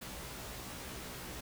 pink noise with comb filter, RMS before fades -45 dBFS, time 0.01-1.41 s, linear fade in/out 10 ms, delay 16 ms, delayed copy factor +0.8, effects none

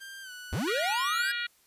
sawtooth tone with pitch glide, 1586 to 1479.8 Hz, G6 to F#6, +20 to 0 cents, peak -38 dBFS, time 0-0.95 s, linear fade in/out 20 ms, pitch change -120 cents, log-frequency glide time 0.22-0.31 s
square linear sweep, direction up, 47 to 1661.2 Hz, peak -29 dBFS, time 0.52-1.32 s, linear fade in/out 10 ms
harmonic tone, 477 Hz, A#4, 40 cents sharp, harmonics 3 / 4 / 5 / 6 / 7 / 8 / 9, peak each -34 / -36 / -38 / -40 / -41 / -42 / -43 dBFS, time 0.67-1.47 s, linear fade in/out 10 ms
effects white hiss -64 dBFS RMS until 1.66 s + resampled to 32000 Hz

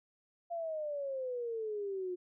sine exponential sweep, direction down, 692 to 355.4 Hz, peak -35 dBFS, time 0.5-2.16 s, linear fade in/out 20 ms, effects none

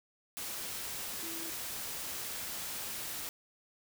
sine tone in noise, 329.6 Hz, E4, in tune, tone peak -45 dBFS, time 1.23-1.5 s, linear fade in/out 0 ms, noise white, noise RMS -40 dBFS, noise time 0.37-3.29 s, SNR -8 dB, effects none

